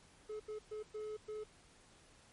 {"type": "tone bursts at uneven times", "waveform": "triangle", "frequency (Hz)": 427.9, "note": "A4", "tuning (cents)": -48, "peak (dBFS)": -39, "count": 5, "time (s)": [[0.29, 0.4], [0.48, 0.59], [0.71, 0.83], [0.94, 1.17], [1.28, 1.44]], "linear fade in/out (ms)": 10, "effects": ["pink hiss -64 dBFS RMS until 2.32 s", "MP3 48 kbps"]}